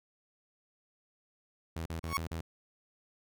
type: tone bursts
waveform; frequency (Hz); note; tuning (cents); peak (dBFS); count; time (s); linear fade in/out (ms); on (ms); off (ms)
sawtooth; 82; E2; -9; -32; 5; 1.76-2.41; 5; 98; 40
type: tone with exponential growth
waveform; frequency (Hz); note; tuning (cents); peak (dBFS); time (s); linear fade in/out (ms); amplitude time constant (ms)
30% pulse; 1108.7; C#6; 0; -23; 2.03-2.17; 1; 30
effects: none